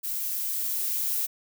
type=noise with level ramp; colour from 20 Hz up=violet; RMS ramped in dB=-31 to -27 dBFS; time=0.03-1.27 s; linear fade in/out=20 ms; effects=none